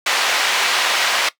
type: band-pass noise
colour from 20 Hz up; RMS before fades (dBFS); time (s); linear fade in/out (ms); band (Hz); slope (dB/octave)
white; -18; 0.06-1.29; 5; 660 to 3500; 12
effects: noise-tail reverb RT60 0.1 s tail -17 dB re dry